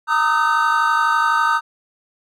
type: tone cluster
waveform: triangle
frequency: 924 / 1224 / 1276 / 1531 Hz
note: A#5 / D#6 / D#6 / G6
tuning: -16 / -29 / +43 / -41 cents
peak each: -18 dBFS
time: 0.07-1.61 s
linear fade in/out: 50 ms
effects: tanh soft clip ceiling -2 dBFS